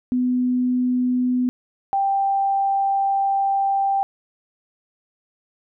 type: tone pair in turn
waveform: sine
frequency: 250.1 / 786.7 Hz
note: B3 / G5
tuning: +22 / +6 cents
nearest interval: octave + minor sixth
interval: 1984 cents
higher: second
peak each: -17 dBFS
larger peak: neither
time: 0.12-1.49 / 1.93-4.03 s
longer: second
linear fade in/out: 0 ms
effects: none